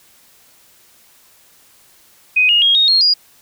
sine tone with pitch steps, 2503 / 2859 / 3265 / 3729 / 4258 / 4863 Hz, D#7 / F7 / G#7 / A#7 / C8 / D#8, +10 / +40 / -30 / 0 / +30 / -40 cents, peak -9 dBFS, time 2.36-3.14 s, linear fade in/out 10 ms, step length 130 ms, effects white hiss -50 dBFS RMS until 3.41 s

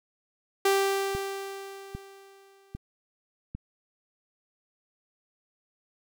sawtooth tone with exponential decay, 392 Hz, G4, in tune, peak -16 dBFS, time 0.65-2.77 s, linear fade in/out 5 ms, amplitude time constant 460 ms
click train, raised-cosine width 5 ms, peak -23 dBFS, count 4, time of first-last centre 1.15-3.55 s, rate 1.25 Hz
effects none

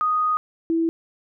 sine tone pair in turn, 1243 / 329.2 Hz, D#6 / E4, -2 / -2 cents, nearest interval octave + major seventh, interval 2300 cents, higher first, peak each -18 dBFS, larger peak neither, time 0.01-0.37 / 0.7-0.89 s, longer first, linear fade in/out 0 ms, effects none

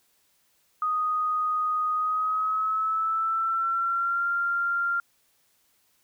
sine tone with pitch glide, 1244.5 to 1388.9 Hz, D#6 to F6, 0 to -10 cents, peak -23 dBFS, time 0.82-5 s, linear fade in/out 2 ms, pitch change +190 cents, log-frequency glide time 1.94-4.27 s, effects white hiss -67 dBFS RMS until 6.03 s

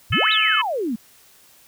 sine exponential two-way sweep, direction up then down, 77.2 to 4001 to 206.3 Hz, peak -21 dBFS, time 0.1-0.96 s, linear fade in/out 10 ms, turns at 0.32 s
harmonic tone, 432.4 Hz, A4, 30 cents flat, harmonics 3 / 4 / 5 / 6 / 7, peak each -23 / -24 / -26 / -23 / -21 dBFS, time 0.12-0.62 s, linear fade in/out 10 ms
effects white hiss -52 dBFS RMS until 1.67 s

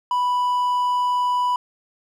triangle tone, 987.8 Hz, B5, in tune, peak -16 dBFS, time 0.11-1.56 s, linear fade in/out 2 ms, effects none

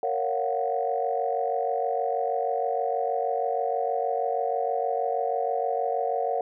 sine chord, Gb major seventh, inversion first, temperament just, 462.5 / 555 / 693.7 / 740 Hz, Bb4 / Db5 / F5 / Gb5, -14 / +2 / -12 / 0 cents, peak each -29 / -30 / -30 / -28 dBFS, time 0.03-6.41 s, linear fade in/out 2 ms, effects tanh soft clip ceiling -13 dBFS

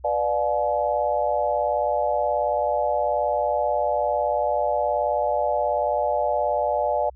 sine chord, B diminished seventh, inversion none, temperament just, 493.9 / 592.7 / 711.2 / 853.4 Hz, B4 / D5 / F5 / Ab5, 0 / +16 / +31 / +47 cents, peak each -29 / -23 / -26 / -26 dBFS, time 0.04-7.1 s, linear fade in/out 10 ms, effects added 64 Hz sine -44 dBFS peak until 7.15 s

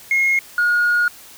sine tone pair in turn, 2154 / 1437.6 Hz, C7 / F6, +50 / +50 cents, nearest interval perfect fifth, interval 700 cents, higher first, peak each -12 dBFS, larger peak neither, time 0.11-0.39 / 0.58-1.08 s, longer second, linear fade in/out 2 ms, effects tanh soft clip ceiling -11 dBFS + white hiss -42 dBFS RMS until 1.37 s

